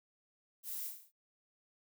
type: noise with echo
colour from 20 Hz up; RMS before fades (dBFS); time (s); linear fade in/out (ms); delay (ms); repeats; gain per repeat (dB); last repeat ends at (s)
violet; -43; 0.63-0.91; 50; 35; 6; -4; 1.12
effects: noise-tail reverb RT60 0.1 s tail -20 dB re dry